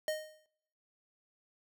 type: tone with exponential decay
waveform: square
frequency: 619 Hz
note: D#5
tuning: 9 cents flat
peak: -30 dBFS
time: 0.08-0.46 s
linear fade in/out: 1 ms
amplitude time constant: 81 ms
effects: noise-tail reverb RT60 0.8 s tail -26 dB re dry